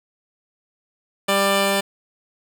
10% pulse tone pair together, 197.56 / 592 Hz, G3 / D5, +14 / +14 cents, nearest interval octave + perfect fifth, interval 1900 cents, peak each -12 dBFS, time 1.28-1.81 s, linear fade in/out 10 ms, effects none

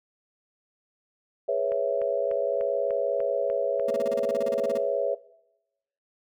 sine chord, C# minor seventh, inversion second, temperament equal, 415.3 / 493.9 / 554.4 / 659.3 Hz, G#4 / B4 / C#5 / E5, 0 / 0 / 0 / 0 cents, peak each -32 / -29 / -26 / -29 dBFS, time 1.48-5.15 s, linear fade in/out 10 ms
click train, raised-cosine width 0.5 ms, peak -28 dBFS, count 8, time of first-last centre 1.72-3.797 s, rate 3.37 Hz
30% pulse tone bursts, 233.1 Hz, A#3, in tune, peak -30 dBFS, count 16, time 3.88-4.777 s, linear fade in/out 5 ms, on 27 ms, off 31 ms
effects noise-tail reverb RT60 0.9 s tail -20 dB re dry

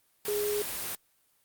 sine tone in noise, 415.3 Hz, G#4, in tune, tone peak -28 dBFS, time 0.28-0.62 s, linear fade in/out 2 ms, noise white, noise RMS -35 dBFS, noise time 0.25-0.95 s, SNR +4 dB, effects white hiss -69 dBFS RMS until 1.44 s + Opus 32 kbps

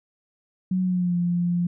sine tone with pitch glide, 185 to 174.62 Hz, F#3 to F3, 0 to 0 cents, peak -20 dBFS, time 0.71-1.67 s, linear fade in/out 5 ms, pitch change -100 cents, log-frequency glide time 0.82-1.16 s, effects none

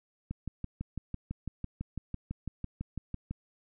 click train, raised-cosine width 5 ms, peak -23 dBFS, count 19, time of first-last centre 0.31-3.31 s, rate 6 Hz, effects none

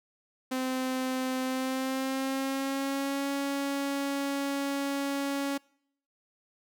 sawtooth tone with pitch glide, 258.6 to 278.8 Hz, C4 to C#4, -20 to +10 cents, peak -25 dBFS, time 0.51-5.58 s, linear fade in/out 10 ms, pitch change +130 cents, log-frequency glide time 1.43-3.31 s, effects noise-tail reverb RT60 0.7 s tail -26 dB re dry

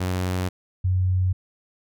sawtooth / sine tone pair in turn, 91.6 / 92.29 Hz, F#2 / F#2, -17 / -4 cents, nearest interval unison, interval 13 cents, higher second, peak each -19 / -18 dBFS, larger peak second, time 0-0.49 / 0.84-1.33 s, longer neither, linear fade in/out 10 ms, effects none

